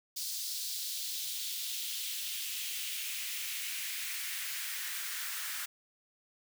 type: noise with high-pass filter sweep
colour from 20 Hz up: white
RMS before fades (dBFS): -38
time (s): 0.16-5.66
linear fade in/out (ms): 10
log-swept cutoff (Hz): 4600 to 1500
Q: 2.1
effects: none